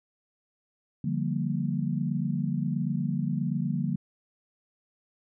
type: chord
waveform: sine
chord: G minor seventh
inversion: second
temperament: equal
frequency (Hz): 146.83 / 174.61 / 196 / 233.1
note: D3 / F3 / G3 / Bb3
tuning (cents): 0 / 0 / 0 / 0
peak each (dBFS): -30 / -31 / -33 / -32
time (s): 1.04-3.96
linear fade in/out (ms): 5
effects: none